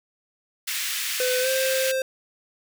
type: high-pass noise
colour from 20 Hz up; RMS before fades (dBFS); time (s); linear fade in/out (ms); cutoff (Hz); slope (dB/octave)
pink; -28; 0.67-1.92; 10; 1800; 24
type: tone with pitch glide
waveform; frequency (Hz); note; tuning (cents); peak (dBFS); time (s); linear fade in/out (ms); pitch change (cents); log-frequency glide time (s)
square; 505 to 525.5; B4 to C5; +39 to +7; -23; 1.2-2.02; 2; +68; 1.41-1.48
effects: none